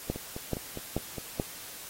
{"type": "two click trains", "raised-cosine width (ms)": 2, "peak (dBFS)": [-24, -15], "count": [6, 4], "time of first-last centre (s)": [[0.16, 1.182], [0.1, 1.399]], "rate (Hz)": [4.89, 2.31], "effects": ["white hiss -44 dBFS RMS until 1.89 s", "AAC 48 kbps"]}